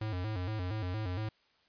square tone with vibrato, 99 Hz, G2, 18 cents sharp, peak -34 dBFS, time 0.01-1.29 s, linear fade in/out 5 ms, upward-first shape square, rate 4.3 Hz, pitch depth 160 cents each way, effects white hiss -69 dBFS RMS until 1.68 s + resampled to 11025 Hz

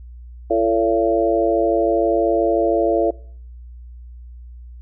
harmonic tone with a mistuned harmonic, 113 Hz, A2, 47 cents sharp, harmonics 3 / 4 / 5 / 6, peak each -20 / -20 / -20 / -20 dBFS, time 0.5-3.11 s, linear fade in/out 10 ms, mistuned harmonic 4, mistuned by -28 cents, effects noise-tail reverb RT60 0.6 s tail -23 dB re dry + added 60 Hz sine -35 dBFS peak until 4.81 s

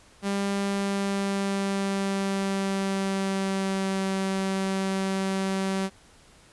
sawtooth tone with pitch glide, 198.7 to 192.26 Hz, G3 to G3, +24 to -33 cents, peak -21 dBFS, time 0.22-5.9 s, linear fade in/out 50 ms, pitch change -57 cents, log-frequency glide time 0.6-4.09 s, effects pink hiss -55 dBFS RMS until 6.52 s + resampled to 24000 Hz

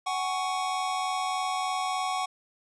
square chord, F# suspended second, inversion none, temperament equal with one note detuned, 747.3 / 830.6 / 1108.7 Hz, F#5 / G#5 / C#6, +17 / 0 / 0 cents, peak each -31 / -37 / -32 dBFS, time 0.06-2.26 s, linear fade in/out 10 ms, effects resampled to 22050 Hz

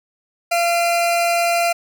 40% pulse tone pair together, 686.1 / 2407 Hz, F5 / D7, -31 / +42 cents, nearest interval octave + minor seventh, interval 2173 cents, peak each -15 / -24 dBFS, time 0.51-1.73 s, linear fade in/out 10 ms, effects none

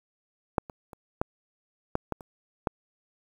clicks, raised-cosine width 1 ms, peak -8 / -26 / -30 / -11 / -11 / -15 / -29 / -11 dBFS, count 8, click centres 0.582 / 0.698 / 0.932 / 1.215 / 1.954 / 2.123 / 2.208 / 2.672 s, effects 8-bit

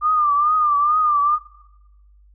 sine tone with vibrato, 1200 Hz, D6, 37 cents sharp, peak -14 dBFS, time 0.01-1.39 s, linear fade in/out 50 ms, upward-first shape triangle, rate 2.3 Hz, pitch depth 88 cents each way, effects noise-tail reverb RT60 1.0 s tail -22 dB re dry + added 50 Hz sine -48 dBFS peak until 2.34 s

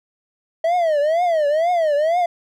triangle tone with vibrato, 642 Hz, E5, 46 cents flat, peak -13 dBFS, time 0.64-2.26 s, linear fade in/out 5 ms, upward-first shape triangle, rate 2.1 Hz, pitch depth 220 cents each way, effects none

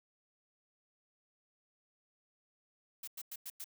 blue noise bursts, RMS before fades -44 dBFS, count 5, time 3.03-3.643 s, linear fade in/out 5 ms, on 45 ms, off 97 ms, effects none

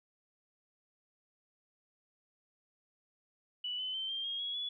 sine tone with pitch steps, 2960 / 3031 / 3104 / 3178 / 3254 / 3332 / 3412 Hz, F#7 / F#7 / G7 / G7 / G#7 / G#7 / G#7, 0 / +41 / -18 / +23 / -36 / +5 / +46 cents, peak -35 dBFS, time 3.64-4.69 s, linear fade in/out 5 ms, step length 150 ms, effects none

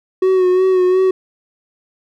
triangle tone with vibrato, 370.6 Hz, F#4, 3 cents sharp, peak -8 dBFS, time 0.22-1.11 s, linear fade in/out 5 ms, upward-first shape sine, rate 2.8 Hz, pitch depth 34 cents each way, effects none

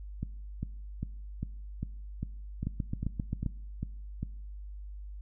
two click trains, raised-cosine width 5 ms, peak -21 / -19 dBFS, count 11 / 7, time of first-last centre 0.23-4.23 / 2.67-3.463 s, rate 2.5 / 7.57 Hz, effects noise-tail reverb RT60 0.8 s tail -21 dB re dry + added 50 Hz sine -40 dBFS peak until 5.21 s

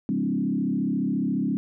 sine tone with frequency modulation, 233.1 Hz, A#3, in tune, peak -22 dBFS, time 0.09-1.57 s, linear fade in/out 0 ms, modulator 34.4 Hz, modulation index 1.8, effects none

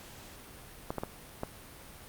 clicks, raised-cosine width 1 ms, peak -19 dBFS, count 4, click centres 0.905 / 0.983 / 1.035 / 1.434 s, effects pink hiss -50 dBFS RMS until 2.08 s + Opus 48 kbps

